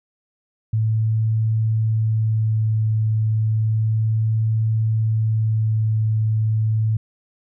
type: tone with vibrato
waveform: sine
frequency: 110 Hz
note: A2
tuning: in tune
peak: -16 dBFS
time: 0.73-6.97 s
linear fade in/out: 5 ms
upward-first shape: sine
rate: 0.32 Hz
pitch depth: 10 cents each way
effects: none